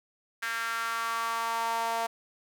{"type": "tone with high-pass filter sweep", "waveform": "sawtooth", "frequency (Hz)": 229, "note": "A#3", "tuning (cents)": -31, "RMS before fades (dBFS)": -31, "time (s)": [0.42, 2.07], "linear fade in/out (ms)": 10, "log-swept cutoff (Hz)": [1600, 770], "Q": 4.1, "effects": []}